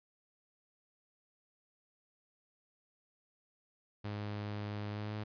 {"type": "tone with pitch glide", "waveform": "sawtooth", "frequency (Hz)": [103.83, 106.2], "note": ["G#2", "G#2"], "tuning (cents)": [0, 39], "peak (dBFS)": -34, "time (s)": [4.04, 5.24], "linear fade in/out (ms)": 10, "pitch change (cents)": 39, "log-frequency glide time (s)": [4.9, 5.13], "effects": ["resampled to 11025 Hz"]}